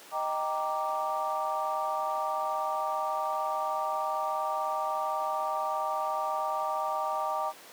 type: chord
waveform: sine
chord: Eb major seventh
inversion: none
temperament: equal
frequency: 622.3 / 784 / 932.3 / 1174.7 Hz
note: Eb5 / G5 / Bb5 / D6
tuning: 0 / 0 / 0 / 0 cents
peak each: -34 / -33 / -34 / -33 dBFS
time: 0.11-7.53 s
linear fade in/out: 50 ms
effects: pink hiss -49 dBFS RMS until 7.72 s + high-pass 400 Hz 12 dB/octave